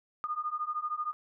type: beating tone pair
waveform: sine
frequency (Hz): 1215 / 1228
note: D#6 / D#6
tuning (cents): -42 / -23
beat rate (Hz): 13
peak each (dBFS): -35 / -34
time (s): 0.24-1.13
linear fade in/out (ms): 0
effects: none